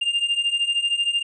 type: beating tone pair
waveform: triangle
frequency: 2794 / 2807 Hz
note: F7 / F7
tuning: 0 / +8 cents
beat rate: 13 Hz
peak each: -23 / -20 dBFS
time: 0.01-1.23 s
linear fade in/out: 10 ms
effects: resampled to 24000 Hz